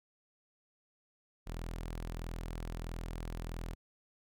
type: tone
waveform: sawtooth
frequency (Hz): 41.55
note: E1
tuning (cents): +15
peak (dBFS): -35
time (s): 1.46-3.75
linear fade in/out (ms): 20
effects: none